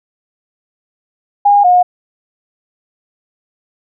sine tone pair in turn, 814 / 719.4 Hz, G#5 / F#5, -35 / -49 cents, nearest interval major second, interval 214 cents, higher first, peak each -5 dBFS, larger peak neither, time 1.45-1.64 / 1.64-1.83 s, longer neither, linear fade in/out 10 ms, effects none

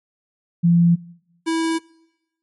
sine / square tone pair in turn, 171 / 326.5 Hz, F3 / E4, -36 / -17 cents, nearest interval major seventh, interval 1119 cents, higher second, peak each -11 / -19 dBFS, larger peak first, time 0.63-0.96 / 1.46-1.79 s, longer neither, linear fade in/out 20 ms, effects noise-tail reverb RT60 1.0 s tail -24 dB re dry + MP3 48 kbps

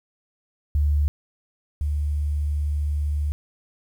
sine tone pair in turn, 73.42 / 73.71 Hz, D2 / D2, 0 / +7 cents, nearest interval unison, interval 7 cents, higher second, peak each -17 / -21 dBFS, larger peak first, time 0.75-1.08 / 1.81-3.32 s, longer second, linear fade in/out 0 ms, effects 9-bit

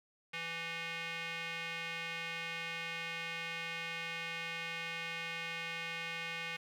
square tone with band-pass filter, 166.2 Hz, E3, 15 cents sharp, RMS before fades -41 dBFS, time 0.33-6.57 s, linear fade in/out 10 ms, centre 2400 Hz, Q 2.9, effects 11-bit

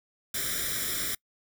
white noise with comb filter, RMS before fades -31 dBFS, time 0.34-1.15 s, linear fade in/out 5 ms, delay 0.55 ms, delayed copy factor +0.95, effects noise-tail reverb RT60 0.1 s tail -26 dB re dry

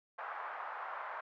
white band-pass noise, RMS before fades -43 dBFS, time 0.18-1.21 s, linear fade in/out 10 ms, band 710 to 1400 Hz, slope 24 dB/octave, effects none

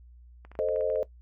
clicks, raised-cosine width 0.5 ms, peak -34 dBFS, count 9, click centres 0.45 / 0.516 / 0.553 / 0.594 / 0.687 / 0.761 / 0.809 / 0.901 / 0.958 s
sine chord, A diminished, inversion none, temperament equal with one note detuned, 440 / 523.3 / 617.6 Hz, A4 / C5 / Eb5, 0 / 0 / -13 cents, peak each -29 dBFS, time 0.59-1.03 s, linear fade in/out 0 ms
effects noise-tail reverb RT60 0.1 s tail -17 dB re dry + added 60 Hz sine -49 dBFS peak until 1.21 s

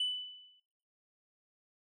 sine tone with exponential decay, 2990 Hz, F#7, 17 cents sharp, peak -26 dBFS, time 0-0.6 s, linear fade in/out 5 ms, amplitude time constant 130 ms, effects noise-tail reverb RT60 1.0 s tail -26 dB re dry + tanh soft clip ceiling -28 dBFS

